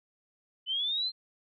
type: linear sweep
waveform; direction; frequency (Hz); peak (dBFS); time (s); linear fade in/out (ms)
sine; up; 2983 to 4186; -28; 0.66-1.12; 50
effects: none